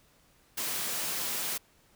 white high-pass noise, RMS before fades -33 dBFS, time 0.57-1.58 s, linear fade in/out 10 ms, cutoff 120 Hz, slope 48 dB/octave, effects pink hiss -64 dBFS RMS until 1.95 s

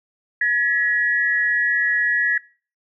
sine tone pair together, 1682.9 / 1919 Hz, G#6 / A#6, +22 / +50 cents, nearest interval major second, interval 228 cents, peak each -19 dBFS, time 0.41-2.38 s, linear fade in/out 5 ms, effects noise-tail reverb RT60 0.4 s tail -23 dB re dry

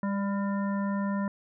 harmonic tone with a mistuned harmonic, 199.9 Hz, G3, 34 cents sharp, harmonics 1 / 3 / 5 / 7 / 9, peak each -27 / -38 / -37 / -44 / -44 dBFS, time 0.03-1.28 s, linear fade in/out 2 ms, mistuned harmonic 3, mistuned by -21 cents, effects none

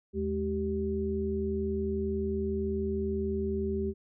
sine tone cluster, 78.8 / 209.8 / 387.9 Hz, D#2 / G#3 / G4, +23 / +18 / -18 cents, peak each -35 / -33 / -31 dBFS, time 0.13-3.94 s, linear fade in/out 50 ms, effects none

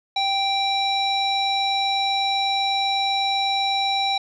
square tone with low-pass filter, 784 Hz, G5, in tune, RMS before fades -22 dBFS, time 0.16-4.18 s, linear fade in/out 5 ms, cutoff 4300 Hz, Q 8.3, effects none

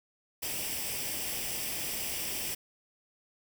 white noise with comb filter, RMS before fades -35 dBFS, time 0.42-2.55 s, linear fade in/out 10 ms, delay 0.37 ms, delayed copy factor +0.6, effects none

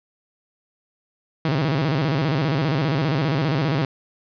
sawtooth tone with vibrato, 146.83 Hz, D3, in tune, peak -15 dBFS, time 1.45-3.85 s, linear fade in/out 2 ms, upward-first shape square, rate 15 Hz, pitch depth 160 cents each way, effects resampled to 11025 Hz + 7-bit

